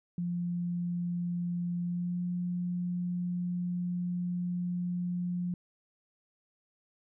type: tone with pitch glide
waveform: sine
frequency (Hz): 174.61 to 177.25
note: F3 to F3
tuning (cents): 0 to +26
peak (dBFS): -30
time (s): 0.18-5.54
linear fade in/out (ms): 2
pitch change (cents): +26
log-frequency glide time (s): 1.83-2.22
effects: none